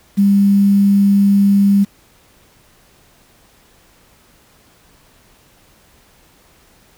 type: tone with quantisation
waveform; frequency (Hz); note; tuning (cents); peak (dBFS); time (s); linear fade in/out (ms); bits
sine; 199.7; G3; +32; -8; 0.17-1.85; 20; 6
effects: pink hiss -51 dBFS RMS until 6.97 s